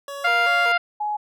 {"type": "tone with vibrato", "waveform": "25% pulse", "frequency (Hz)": 518, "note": "C5", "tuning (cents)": -17, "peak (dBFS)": -27, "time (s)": [0.08, 0.72], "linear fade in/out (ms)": 2, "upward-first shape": "square", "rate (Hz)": 2.6, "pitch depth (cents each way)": 140}
{"type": "harmonic tone", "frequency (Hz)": 698.5, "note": "F5", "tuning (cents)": 0, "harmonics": [1, 2, 3, 4, 5, 6, 7], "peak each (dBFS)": [-22, -19, -24, -28, -38, -39, -40], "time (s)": [0.24, 0.78], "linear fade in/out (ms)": 10}
{"type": "tone", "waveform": "sine", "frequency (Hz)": 840, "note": "G#5", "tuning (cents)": 19, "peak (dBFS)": -22, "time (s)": [1, 1.17], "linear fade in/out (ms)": 10}
{"effects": []}